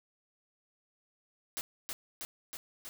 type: noise with echo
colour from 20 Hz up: white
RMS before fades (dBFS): -37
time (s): 1.57-1.61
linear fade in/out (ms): 0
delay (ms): 320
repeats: 4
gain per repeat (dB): -2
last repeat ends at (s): 2.89
effects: none